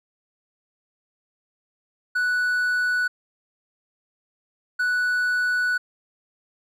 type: tone bursts at uneven times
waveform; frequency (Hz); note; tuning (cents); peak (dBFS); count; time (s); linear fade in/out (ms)
triangle; 1480; F#6; 0; -18; 2; 2.15-3.08 / 4.79-5.78; 10
effects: none